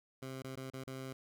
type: tone with dropouts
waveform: 15% pulse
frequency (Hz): 132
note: C3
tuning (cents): +16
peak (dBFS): -36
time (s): 0.22-1.13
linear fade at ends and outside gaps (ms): 5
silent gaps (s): 0.422-0.443 / 0.556-0.57 / 0.702-0.735 / 0.838-0.873
effects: none